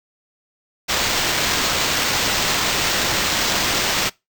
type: noise with sample-and-hold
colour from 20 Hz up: white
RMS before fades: -20 dBFS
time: 0.88-4.1 s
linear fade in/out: 20 ms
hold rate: 11025 Hz
effects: noise-tail reverb RT60 0.2 s tail -22 dB re dry